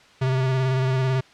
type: tone with vibrato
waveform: square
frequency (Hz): 130.81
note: C3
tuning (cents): 0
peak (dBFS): -20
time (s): 0.21-1.21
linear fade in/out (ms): 10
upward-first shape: square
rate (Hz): 18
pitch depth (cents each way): 24
effects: white hiss -51 dBFS RMS until 1.33 s + low-pass 4000 Hz 12 dB/octave